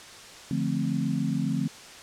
sine chord, D minor seventh, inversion none, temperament equal with one note detuned, 146.83 / 173.81 / 220 / 261.6 Hz, D3 / F3 / A3 / C4, 0 / -8 / 0 / 0 cents, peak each -30 dBFS, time 0.51-1.68 s, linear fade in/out 2 ms, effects white hiss -45 dBFS RMS until 2.02 s + low-pass 7000 Hz 12 dB/octave

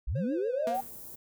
sine linear sweep, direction up, 37.93 to 798 Hz, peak -28 dBFS, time 0.07-0.81 s, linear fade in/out 10 ms
triangle tone with vibrato, 520 Hz, C5, 11 cents flat, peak -33 dBFS, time 0.15-0.77 s, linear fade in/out 10 ms, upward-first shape triangle, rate 7.1 Hz, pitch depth 110 cents each way
sawtooth tone with exponential decay, 236.4 Hz, A#3, 24 cents sharp, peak -29 dBFS, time 0.67-1.01 s, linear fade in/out 2 ms, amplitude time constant 73 ms
white band-stop noise, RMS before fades -45 dBFS, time 0.74-1.16 s, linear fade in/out 10 ms, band 500 to 13000 Hz, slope 12 dB/octave
effects none

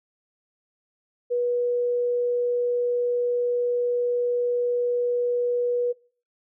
sine tone, 485.9 Hz, B4, 28 cents flat, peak -21 dBFS, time 1.3-5.93 s, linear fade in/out 20 ms, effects noise-tail reverb RT60 0.4 s tail -21 dB re dry

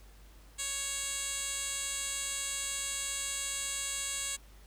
10% pulse tone with band-pass filter, 554.4 Hz, C#5, in tune, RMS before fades -36 dBFS, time 0.58-4.37 s, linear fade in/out 20 ms, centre 7000 Hz, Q 2.2, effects added 50 Hz sine -53 dBFS peak until 4.66 s + pink hiss -61 dBFS RMS until 4.66 s

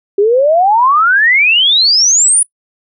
sine exponential sweep, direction up, 390 to 9956 Hz, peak -6 dBFS, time 0.18-2.43 s, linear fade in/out 5 ms, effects noise-tail reverb RT60 0.1 s tail -23 dB re dry

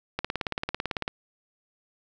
click train, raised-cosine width 0.3 ms, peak -12 dBFS, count 17, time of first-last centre 0.19-1.079 s, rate 18 Hz, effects none

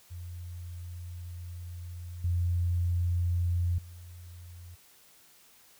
sine tone with level steps, 87.31 Hz, F2, in tune, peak -38 / -25 / -44 dBFS, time 0.1-4.76 s, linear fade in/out 20 ms, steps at 2.24 / 3.78 s, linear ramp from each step 5 ms, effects white hiss -59 dBFS RMS until 5.79 s

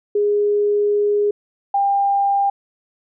sine tone pair in turn, 412.7 / 797.7 Hz, G#4 / G5, -11 / +30 cents, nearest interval major seventh, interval 1141 cents, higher second, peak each -14 dBFS, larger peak neither, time 0.15-1.31 / 1.74-2.5 s, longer first, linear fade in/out 5 ms, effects none

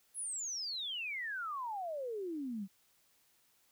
sine exponential sweep, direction down, 11000 to 185 Hz, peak -37 dBFS, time 0.14-2.68 s, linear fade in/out 50 ms, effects white hiss -71 dBFS RMS until 3.71 s

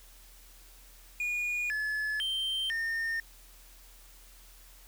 triangle tone with pitch steps, 2443 / 1717 / 3135 / 1823 Hz, D#7 / A6 / G7 / A#6, -32 / -43 / -1 / -39 cents, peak -28 dBFS, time 1.2-3.2 s, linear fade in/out 2 ms, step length 500 ms, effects added 41 Hz sine -54 dBFS peak until 4.87 s + white hiss -57 dBFS RMS until 4.87 s

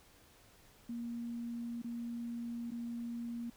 sine tone with dropouts, 235.4 Hz, A#3, 17 cents sharp, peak -38 dBFS, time 0.89-3.5 s, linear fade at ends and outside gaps 5 ms, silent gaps 1.819-1.843 / 2.707-2.717 s, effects pink hiss -63 dBFS RMS until 3.56 s

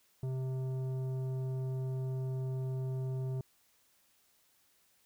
triangle tone with tanh clipping, 130.6 Hz, C3, 3 cents flat, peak -35 dBFS, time 0.23-3.41 s, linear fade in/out 2 ms, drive 15 dB, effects white hiss -70 dBFS RMS until 5.05 s

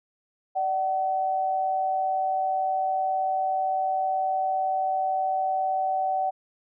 sine tone pair together, 597 / 757.8 Hz, D5 / F#5, +28 / +41 cents, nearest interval major third, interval 413 cents, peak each -32 / -23 dBFS, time 0.55-6.31 s, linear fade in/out 20 ms, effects none

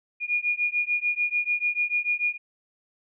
sine beating tone pair, 2433 / 2439.8 Hz, D#7 / D#7, -39 / -35 cents, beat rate 6.8 Hz, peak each -26 dBFS, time 0.2-2.38 s, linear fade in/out 50 ms, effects none

